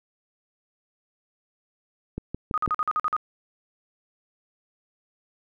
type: click train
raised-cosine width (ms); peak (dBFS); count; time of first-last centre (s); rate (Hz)
3; -17; 4; 2.18-2.678; 6.03
type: tone bursts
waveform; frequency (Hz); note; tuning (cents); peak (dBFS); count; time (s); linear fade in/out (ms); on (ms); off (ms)
sine; 1244.5; D#6; 0; -21; 8; 2.54-3.165; 0; 37; 47
effects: none